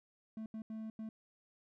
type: tone bursts at uneven times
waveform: triangle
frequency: 220 Hz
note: A3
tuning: in tune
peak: -39 dBFS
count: 4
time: 0.37-0.46 / 0.54-0.62 / 0.7-0.9 / 0.99-1.09 s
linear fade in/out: 2 ms
effects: none